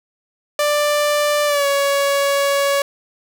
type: tone with pitch glide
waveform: sawtooth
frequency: 590 to 560.8 Hz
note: D5 to C#5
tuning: +8 to +20 cents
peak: -11 dBFS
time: 0.59-2.82 s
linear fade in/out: 2 ms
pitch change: -88 cents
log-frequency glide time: 1.46-1.66 s
effects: none